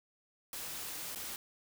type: noise with dropouts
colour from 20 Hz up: white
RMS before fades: -42 dBFS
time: 0.53-1.36 s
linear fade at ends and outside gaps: 1 ms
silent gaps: 1.149-1.158 s
effects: none